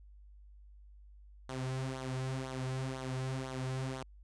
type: tone with flanger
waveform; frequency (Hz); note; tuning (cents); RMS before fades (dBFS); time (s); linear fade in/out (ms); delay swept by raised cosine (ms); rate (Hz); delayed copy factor
sawtooth; 130.81; C3; 0; -38; 1.49-4.03; 2; 0.39 to 4.39; 2; -0.65
effects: added 50 Hz sine -53 dBFS peak until 4.23 s + resampled to 22050 Hz

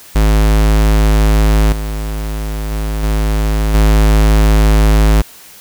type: tone with level steps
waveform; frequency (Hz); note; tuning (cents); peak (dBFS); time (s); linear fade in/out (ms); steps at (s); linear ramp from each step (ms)
square; 52.9; G#1; +33; -8 / -18 / -16 / -12 / -7; 0.15-5.22; 10; 1.72 / 2.71 / 3.03 / 3.74; 5
effects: white hiss -38 dBFS RMS until 5.6 s

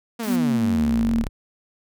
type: exponential sweep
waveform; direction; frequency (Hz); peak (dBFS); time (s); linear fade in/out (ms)
sawtooth; down; 241.4 to 32.19; -22; 0.19-1.29; 10
type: noise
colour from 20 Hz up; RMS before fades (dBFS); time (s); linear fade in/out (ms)
white; -37; 0.23-0.36; 2
type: tone with pitch glide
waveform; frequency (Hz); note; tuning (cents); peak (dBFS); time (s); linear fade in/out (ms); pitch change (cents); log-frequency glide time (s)
sine; 244.3 to 229.3; B3 to A#3; -19 to -28; -18; 0.26-1.25; 50; -109; 0.44-0.52
effects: none

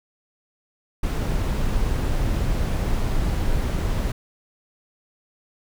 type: noise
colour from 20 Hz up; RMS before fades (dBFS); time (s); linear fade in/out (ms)
brown; -22; 1.03-4.12; 5
effects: none

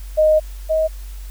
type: tone pair in turn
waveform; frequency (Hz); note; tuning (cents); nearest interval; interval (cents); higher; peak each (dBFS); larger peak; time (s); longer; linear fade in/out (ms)
sine; 620 / 632.7; D#5 / D#5; -6 / +29; unison; 35; second; -10 / -14; first; 0.17-0.4 / 0.69-0.88; first; 20
effects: added 47 Hz sine -29 dBFS peak until 1.3 s + white hiss -46 dBFS RMS until 1.3 s

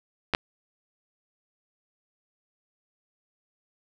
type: clicks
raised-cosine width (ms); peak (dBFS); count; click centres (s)
0.3; -8 / -6; 2; 0.337 / 0.349
effects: none

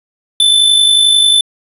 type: tone with amplitude modulation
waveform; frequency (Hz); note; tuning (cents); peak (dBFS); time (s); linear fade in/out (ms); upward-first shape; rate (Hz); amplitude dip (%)
square; 3520; A7; 0; -5; 0.4-1.41; 2; sine; 51.2; 45
effects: resampled to 32000 Hz + 7-bit

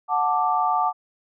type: chord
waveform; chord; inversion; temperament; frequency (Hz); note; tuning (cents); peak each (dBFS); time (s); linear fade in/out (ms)
sine; D major; first; just; 734.2 / 881 / 1174.7; F#5 / A5 / D6; -14 / +2 / 0; -23; 0.08-0.93; 50
effects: none

